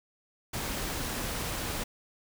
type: noise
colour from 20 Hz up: pink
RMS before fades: -34 dBFS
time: 0.53-1.84 s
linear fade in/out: 10 ms
effects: none